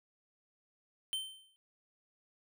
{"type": "tone with exponential decay", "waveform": "square", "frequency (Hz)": 3100, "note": "G7", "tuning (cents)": -20, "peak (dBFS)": -32, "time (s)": [1.13, 1.56], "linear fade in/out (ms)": 0, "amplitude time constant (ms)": 92, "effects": []}